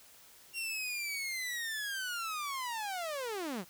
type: linear sweep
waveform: sawtooth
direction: down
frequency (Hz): 2772 to 158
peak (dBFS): -32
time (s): 0.53-3.65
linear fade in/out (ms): 50
effects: white hiss -58 dBFS RMS until 3.69 s